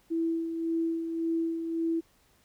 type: tone with tremolo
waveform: sine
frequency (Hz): 329.6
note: E4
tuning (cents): 0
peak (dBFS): -25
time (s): 0.1-2.01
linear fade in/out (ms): 20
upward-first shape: sine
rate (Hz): 1.8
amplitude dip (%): 50
effects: pink hiss -65 dBFS RMS until 2.44 s